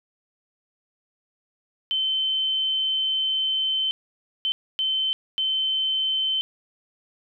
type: tone bursts at uneven times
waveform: sine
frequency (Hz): 3078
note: G7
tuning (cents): -32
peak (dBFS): -21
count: 4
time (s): 1.91-3.91 / 4.45-4.52 / 4.79-5.13 / 5.38-6.41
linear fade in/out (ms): 0
effects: none